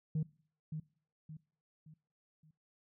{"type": "tone with echo", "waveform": "sine", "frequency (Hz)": 155.56, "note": "D#3", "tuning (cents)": 0, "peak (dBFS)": -29, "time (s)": [0.15, 0.23], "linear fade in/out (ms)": 5, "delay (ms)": 570, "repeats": 4, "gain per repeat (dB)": -8, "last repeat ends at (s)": 2.51, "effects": ["noise-tail reverb RT60 0.5 s tail -22 dB re dry", "tanh soft clip ceiling -29 dBFS"]}